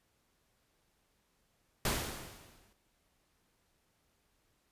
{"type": "noise with exponential decay", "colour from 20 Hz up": "pink", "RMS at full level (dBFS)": -30, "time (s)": [1.85, 2.73], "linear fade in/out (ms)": 2, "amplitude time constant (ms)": 190, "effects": ["pink hiss -75 dBFS RMS until 4.71 s", "resampled to 32000 Hz"]}